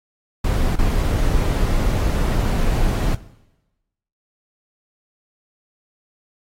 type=noise with dropouts; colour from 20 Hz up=brown; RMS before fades=-18 dBFS; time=0.44-3.15 s; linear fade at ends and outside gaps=5 ms; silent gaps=0.758-0.787 s; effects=noise-tail reverb RT60 1.0 s tail -18 dB re dry + AAC 48 kbps

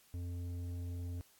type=tone with tanh clipping; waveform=sine; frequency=87.8 Hz; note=F2; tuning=10 cents sharp; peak=-40 dBFS; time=0.14-1.21 s; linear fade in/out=0 ms; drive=10 dB; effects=white hiss -66 dBFS RMS until 1.39 s + AAC 64 kbps

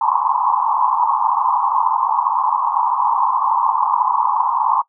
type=band-pass noise; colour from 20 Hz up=white; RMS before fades=-17 dBFS; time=0.01-4.82 s; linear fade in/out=5 ms; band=840 to 1100 Hz; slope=96 dB/octave; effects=noise-tail reverb RT60 0.1 s tail -21 dB re dry

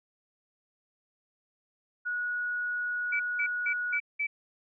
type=tone; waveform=sine; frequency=1459 Hz; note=F#6; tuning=25 cents flat; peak=-29 dBFS; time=2.05-3.99 s; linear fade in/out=20 ms
type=tone bursts; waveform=sine; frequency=2307 Hz; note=D7; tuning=31 cents flat; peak=-27 dBFS; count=5; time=3.12-4.27 s; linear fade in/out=10 ms; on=78 ms; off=190 ms
effects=none

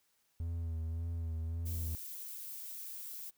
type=tone with vibrato; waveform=triangle; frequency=82.41 Hz; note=E2; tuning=in tune; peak=-33 dBFS; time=0.4-1.95 s; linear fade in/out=0 ms; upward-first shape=sine; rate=1.8 Hz; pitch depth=38 cents each way
type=noise; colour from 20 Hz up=violet; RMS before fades=-45 dBFS; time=1.65-3.31 s; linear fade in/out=20 ms
effects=white hiss -75 dBFS RMS until 3.37 s

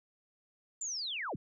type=linear sweep; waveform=sine; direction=down; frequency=7330 to 58.2 Hz; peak=-35 dBFS; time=0.81-1.36 s; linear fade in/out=5 ms; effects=none

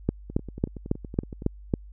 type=two click trains; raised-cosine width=3 ms; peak=-9 / -24 dBFS; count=7 / 13; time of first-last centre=0.09-1.738 / 0.3-1.421 s; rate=3.64 / 10.7 Hz; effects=added 50 Hz sine -42 dBFS peak until 1.92 s

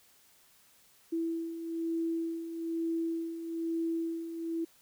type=beating tone pair; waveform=sine; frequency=329.6 / 330.7 Hz; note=E4 / E4; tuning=0 / +6 cents; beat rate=1.1 Hz; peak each=-39 / -32 dBFS; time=1.12-4.65 s; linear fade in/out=10 ms; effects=white hiss -63 dBFS RMS until 4.81 s

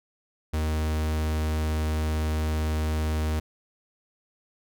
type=tone; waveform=45% pulse; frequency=77.78 Hz; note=D#2; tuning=in tune; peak=-24 dBFS; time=0.53-3.4 s; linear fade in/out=10 ms; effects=none

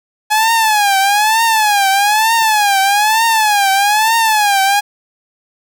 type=tone with vibrato; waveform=sawtooth; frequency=843 Hz; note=G#5; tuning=26 cents sharp; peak=-6 dBFS; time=0.3-4.81 s; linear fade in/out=20 ms; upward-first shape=triangle; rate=1.1 Hz; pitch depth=160 cents each way; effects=none

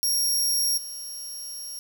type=tone with level steps; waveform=20% pulse; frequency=5588 Hz; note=F8; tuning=in tune; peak=-16 / -29 dBFS; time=0.03-1.79 s; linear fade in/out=0 ms; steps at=0.77 s; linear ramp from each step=10 ms; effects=8-bit

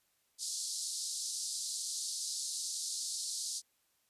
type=band-pass noise; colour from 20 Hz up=pink; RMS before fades=-39 dBFS; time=0.38-3.62 s; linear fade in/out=50 ms; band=4200 to 10000 Hz; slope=48 dB/octave; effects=white hiss -75 dBFS RMS until 4.09 s + resampled to 32000 Hz

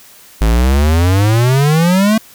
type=exponential sweep; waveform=square; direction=up; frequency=52.3 to 224.7 Hz; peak=-9 dBFS; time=0.41-2.18 s; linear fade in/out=5 ms; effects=white hiss -41 dBFS RMS until 2.34 s

